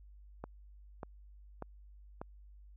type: click train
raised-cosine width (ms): 1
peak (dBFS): -27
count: 4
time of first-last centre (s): 0.44-2.215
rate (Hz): 1.69
effects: added 50 Hz sine -53 dBFS peak until 2.76 s